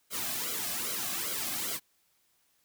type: noise with flanger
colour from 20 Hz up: white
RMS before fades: -34 dBFS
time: 0.1-1.8 s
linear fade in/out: 50 ms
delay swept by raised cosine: 1.1 to 2.2 ms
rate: 2.5 Hz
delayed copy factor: -0.8
effects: white hiss -71 dBFS RMS until 2.64 s